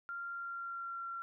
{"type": "tone with pitch glide", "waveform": "sine", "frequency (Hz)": [1388, 1368.1], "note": ["F6", "F6"], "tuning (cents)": [-11, -36], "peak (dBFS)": -39, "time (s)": [0.09, 1.22], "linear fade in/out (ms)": 0, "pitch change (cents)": -25, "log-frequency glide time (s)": [0.28, 1.03], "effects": []}